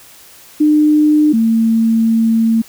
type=tone pair in turn; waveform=sine; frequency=302.1 / 225.8 Hz; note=D4 / A3; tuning=+49 / +45 cents; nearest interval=perfect fourth; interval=504 cents; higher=first; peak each=-7 / -9 dBFS; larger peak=first; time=0.6-1.33 / 1.33-2.62 s; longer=second; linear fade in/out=10 ms; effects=white hiss -41 dBFS RMS until 2.68 s